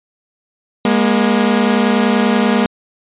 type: tone pair together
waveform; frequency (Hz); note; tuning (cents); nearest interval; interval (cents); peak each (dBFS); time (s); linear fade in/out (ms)
sawtooth; 206.5 / 236.9; G#3 / A#3; -10 / +28; major second; 238; -10; 0.85-2.66; 2
effects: resampled to 8000 Hz